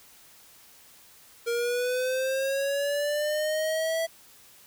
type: linear sweep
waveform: square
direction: up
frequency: 466.2 to 660 Hz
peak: -26 dBFS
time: 1.46-4.07 s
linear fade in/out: 20 ms
effects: white hiss -54 dBFS RMS until 4.66 s